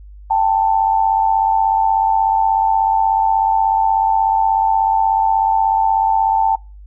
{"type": "tone pair together", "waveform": "sine", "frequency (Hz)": [788, 884.5], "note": ["G5", "A5"], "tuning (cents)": [9, 9], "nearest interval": "major second", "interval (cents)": 200, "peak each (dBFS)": [-16, -14], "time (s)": [0.3, 6.56], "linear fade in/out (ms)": 10, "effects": ["noise-tail reverb RT60 0.3 s tail -24 dB re dry", "added 50 Hz sine -35 dBFS peak until 6.86 s"]}